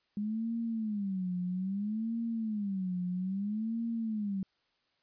sine tone with vibrato, 203.5 Hz, G#3, 35 cents flat, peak -31 dBFS, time 0.17-4.43 s, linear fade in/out 2 ms, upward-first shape sine, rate 0.61 Hz, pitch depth 220 cents each way, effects white hiss -75 dBFS RMS until 5.02 s + resampled to 11025 Hz

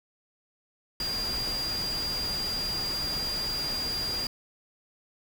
sine tone in noise, 4803 Hz, D8, 38 cents sharp, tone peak -29 dBFS, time 1-4.27 s, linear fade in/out 2 ms, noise pink, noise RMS -37 dBFS, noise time 1-4.27 s, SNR +5 dB, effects none

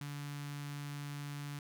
sawtooth tone with notch filter, 144.2 Hz, D3, 31 cents flat, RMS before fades -43 dBFS, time 0.01-1.59 s, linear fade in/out 2 ms, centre 510 Hz, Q 0.58, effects none

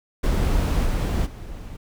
brown noise with level steps, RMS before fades -20 / -22 / -36 dBFS, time 0.23-1.77 s, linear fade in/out 10 ms, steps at 0.84 / 1.25 s, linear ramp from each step 20 ms, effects none

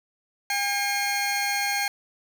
20% pulse tone pair together, 807 / 2147 Hz, G#5 / C7, -50 / +44 cents, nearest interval octave + perfect fourth, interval 1694 cents, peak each -21 / -22 dBFS, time 0.5-1.88 s, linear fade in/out 2 ms, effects none

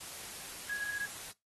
sine tone in noise, 1661.2 Hz, G#6, in tune, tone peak -33 dBFS, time 0.69-1.06 s, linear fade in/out 10 ms, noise white, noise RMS -45 dBFS, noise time 0-1.32 s, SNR +9 dB, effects noise-tail reverb RT60 0.2 s tail -20 dB re dry + AAC 32 kbps

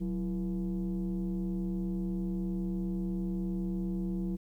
sine tone with frequency modulation, 185 Hz, F#3, in tune, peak -29 dBFS, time 0-4.37 s, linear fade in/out 20 ms, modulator 149 Hz, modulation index 0.82, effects tanh soft clip ceiling -27 dBFS + 11-bit

